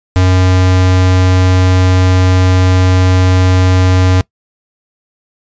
square tone, 92.3 Hz, F#2, 4 cents flat, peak -7 dBFS, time 0.16-4.21 s, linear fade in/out 0 ms, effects noise-tail reverb RT60 0.1 s tail -22 dB re dry + resampled to 16000 Hz

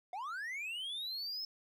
triangle linear sweep, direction up, 691 to 5274 Hz, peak -37 dBFS, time 0.13-1.45 s, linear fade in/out 2 ms, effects none

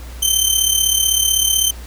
15% pulse tone with amplitude modulation, 3102 Hz, G7, 19 cents flat, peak -3 dBFS, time 0.22-1.71 s, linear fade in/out 10 ms, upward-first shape sine, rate 35.9 Hz, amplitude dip 65%, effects added 60 Hz sine -30 dBFS peak until 1.86 s + pink hiss -40 dBFS RMS until 1.86 s

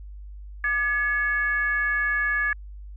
sine tone with frequency modulation, 1700 Hz, G#6, 40 cents sharp, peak -21 dBFS, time 0.64-2.53 s, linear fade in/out 2 ms, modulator 506 Hz, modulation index 0.53, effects added 50 Hz sine -37 dBFS peak until 2.96 s

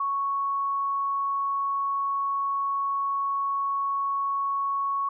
sine tone, 1108.7 Hz, C#6, in tune, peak -24 dBFS, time 0-5.09 s, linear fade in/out 5 ms, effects none

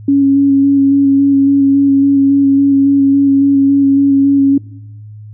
sine tone with vibrato, 277.2 Hz, C#4, in tune, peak -6 dBFS, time 0.08-4.58 s, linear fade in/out 5 ms, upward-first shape square, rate 3.6 Hz, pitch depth 13 cents each way, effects noise-tail reverb RT60 0.9 s tail -22 dB re dry + added 106 Hz sine -29 dBFS peak until 5.33 s

